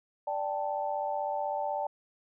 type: chord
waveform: sine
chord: D suspended fourth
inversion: none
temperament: equal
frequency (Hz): 587.3 / 784 / 880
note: D5 / G5 / A5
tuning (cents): 0 / 0 / 0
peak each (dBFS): -34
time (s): 0.27-1.87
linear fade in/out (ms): 5
effects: none